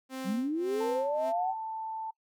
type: tone with tremolo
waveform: sawtooth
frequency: 262.3 Hz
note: C4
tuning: 4 cents sharp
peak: -31 dBFS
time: 0.09-1.33 s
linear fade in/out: 50 ms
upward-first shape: sine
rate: 1.7 Hz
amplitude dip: 95%
type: linear sweep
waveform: sine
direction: up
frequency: 176 to 784 Hz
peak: -28 dBFS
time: 0.24-1.55 s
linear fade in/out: 50 ms
type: tone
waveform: sine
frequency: 885 Hz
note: A5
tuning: 10 cents sharp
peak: -34 dBFS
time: 0.8-2.11 s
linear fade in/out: 10 ms
effects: noise-tail reverb RT60 0.1 s tail -23 dB re dry